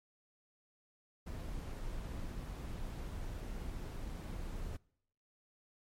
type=noise; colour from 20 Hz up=brown; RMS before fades=-42 dBFS; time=1.26-4.77 s; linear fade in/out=10 ms; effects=noise-tail reverb RT60 0.7 s tail -24 dB re dry + MP3 64 kbps